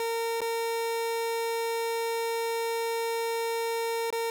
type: tone with dropouts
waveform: 30% pulse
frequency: 459.4 Hz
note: A#4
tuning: 25 cents flat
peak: -25 dBFS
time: 0-4.3 s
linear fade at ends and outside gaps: 1 ms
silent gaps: 0.406-0.416 / 4.104-4.126 s
effects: none